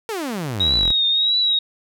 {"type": "exponential sweep", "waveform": "sawtooth", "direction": "down", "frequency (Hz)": [470.3, 35], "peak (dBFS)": -20, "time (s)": [0.09, 0.92], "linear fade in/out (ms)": 0}
{"type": "tone with vibrato", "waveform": "sine", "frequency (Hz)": 3798, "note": "A#7", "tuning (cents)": 32, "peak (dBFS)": -15, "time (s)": [0.6, 1.59], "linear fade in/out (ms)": 5, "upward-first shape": "triangle", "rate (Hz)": 1.6, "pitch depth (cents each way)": 76}
{"effects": []}